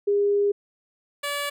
sine / 10% pulse tone pair in turn, 406.2 / 574.5 Hz, G#4 / D5, -38 / -38 cents, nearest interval tritone, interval 600 cents, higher second, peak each -18 dBFS, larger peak neither, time 0.07-0.52 / 1.23-1.5 s, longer first, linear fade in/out 10 ms, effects none

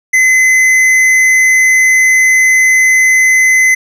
triangle tone with hard clipping, 2040 Hz, C7, 44 cents flat, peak -7 dBFS, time 0.13-3.75 s, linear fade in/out 10 ms, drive 13 dB, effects none

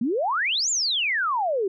sine exponential two-way sweep, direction up then down, 215.3 to 7410 to 364.9 Hz, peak -21 dBFS, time 0.01-1.68 s, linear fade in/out 5 ms, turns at 0.7 s, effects none

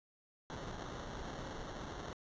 pink noise with sample-and-hold, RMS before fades -45 dBFS, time 0.5-2.13 s, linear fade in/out 0 ms, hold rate 2450 Hz, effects resampled to 16000 Hz

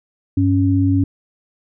sine tone pair together, 98 / 277.2 Hz, G2 / C#4, 0 / 0 cents, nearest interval octave + tritone, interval 1800 cents, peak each -15 dBFS, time 0.37-1.04 s, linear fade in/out 5 ms, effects none

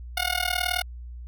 10% pulse tone with amplitude modulation, 722 Hz, F#5, 43 cents flat, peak -12 dBFS, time 0.17-0.82 s, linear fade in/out 5 ms, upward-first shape sine, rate 39 Hz, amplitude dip 95%, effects added 60 Hz sine -36 dBFS peak until 1.27 s

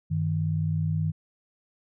sine tone pair together, 97.97 / 157.1 Hz, G2 / D#3, -1 / +17 cents, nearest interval minor sixth, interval 818 cents, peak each -28 / -25 dBFS, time 0.1-1.12 s, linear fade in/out 20 ms, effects none

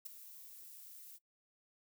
violet noise with ADSR envelope, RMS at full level -42 dBFS, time 0.05-1.19 s, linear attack 12 ms, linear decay 9 ms, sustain -12 dB, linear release 35 ms, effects noise-tail reverb RT60 0.1 s tail -19 dB re dry

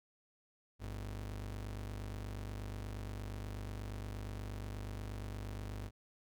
45% pulse ring-modulated tone, 77.7 Hz, D#2, 2 cents flat, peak -38 dBFS, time 0.79-5.91 s, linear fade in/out 50 ms, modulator 24.2 Hz, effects none

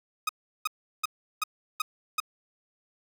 sawtooth tone bursts, 1253 Hz, D#6, 12 cents sharp, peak -21 dBFS, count 6, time 0.27-2.202 s, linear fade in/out 5 ms, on 22 ms, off 360 ms, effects 9-bit

